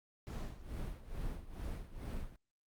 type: noise with tremolo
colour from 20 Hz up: brown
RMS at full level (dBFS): -39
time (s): 0.27-2.36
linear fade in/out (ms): 0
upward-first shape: sine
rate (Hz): 2.3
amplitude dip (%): 80
effects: Opus 48 kbps